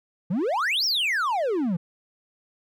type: exponential two-way sweep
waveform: triangle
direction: up then down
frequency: 158.9 to 5700 to 158.9 Hz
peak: -20 dBFS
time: 0.3-1.77 s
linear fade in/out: 10 ms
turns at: 0.85 s
effects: none